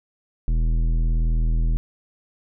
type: tone with tanh clipping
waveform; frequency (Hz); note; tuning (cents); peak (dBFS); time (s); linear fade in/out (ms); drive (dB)
sine; 40.64; E1; -24; -19; 0.48-1.77; 0; 12
effects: none